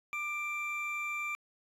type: tone pair together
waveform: triangle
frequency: 1194 / 2354 Hz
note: D6 / D7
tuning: +28 / +3 cents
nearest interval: octave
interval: 1175 cents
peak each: -38 / -33 dBFS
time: 0.13-1.35 s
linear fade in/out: 0 ms
effects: resampled to 32000 Hz